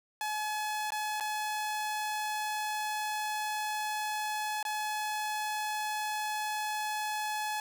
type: tone with dropouts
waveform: sawtooth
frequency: 851 Hz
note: G#5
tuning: 42 cents sharp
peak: -28 dBFS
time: 0.21-7.6 s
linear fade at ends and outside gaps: 1 ms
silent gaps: 0.905-0.92 / 1.2-1.207 / 4.628-4.651 s
effects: none